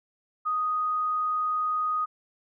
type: tone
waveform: sine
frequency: 1245 Hz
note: D#6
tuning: 1 cent sharp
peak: -24 dBFS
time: 0.45-2.06 s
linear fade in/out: 20 ms
effects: none